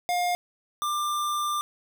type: tone pair in turn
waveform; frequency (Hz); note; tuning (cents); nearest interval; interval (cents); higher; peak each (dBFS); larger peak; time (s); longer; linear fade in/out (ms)
square; 710 / 1189.6; F5 / D6; +28 / +22; major sixth; 894; second; -24 / -26; first; 0.09-0.35 / 0.82-1.61; second; 0
effects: none